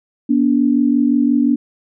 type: tone pair together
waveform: sine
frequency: 241.7 / 287.4 Hz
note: B3 / D4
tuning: -37 / -37 cents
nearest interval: minor third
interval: 300 cents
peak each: -14 dBFS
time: 0.29-1.56 s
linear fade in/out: 10 ms
effects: none